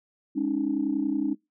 sine chord, Ab suspended fourth, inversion none, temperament equal with one note detuned, 207.7 / 277.2 / 308.1 Hz, Ab3 / Db4 / Eb4, 0 / 0 / -17 cents, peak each -32 / -26 / -27 dBFS, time 0.35-1.35 s, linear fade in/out 20 ms, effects noise-tail reverb RT60 0.2 s tail -23 dB re dry + tanh soft clip ceiling -15 dBFS

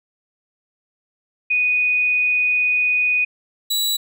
sine / sawtooth tone pair in turn, 2481 / 3921 Hz, D#7 / B7, -6 / -13 cents, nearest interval minor sixth, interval 793 cents, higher second, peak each -15 dBFS, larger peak neither, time 1.5-3.25 / 3.7-3.97 s, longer first, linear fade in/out 10 ms, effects none

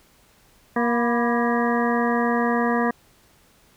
harmonic tone with a mistuned harmonic, 236.6 Hz, A#3, 26 cents sharp, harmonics 1 / 2 / 3 / 4 / 5 / 7 / 8, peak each -22 / -25 / -27 / -28 / -29 / -30 / -31 dBFS, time 0.76-2.91 s, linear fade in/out 5 ms, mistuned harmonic 4, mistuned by +66 cents, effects pink hiss -57 dBFS RMS until 3.76 s

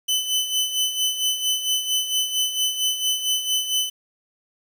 sawtooth tone with tremolo, 3021 Hz, F#7, 35 cents sharp, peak -15 dBFS, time 0.08-3.9 s, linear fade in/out 10 ms, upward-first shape sine, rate 4.4 Hz, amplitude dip 65%, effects 8-bit

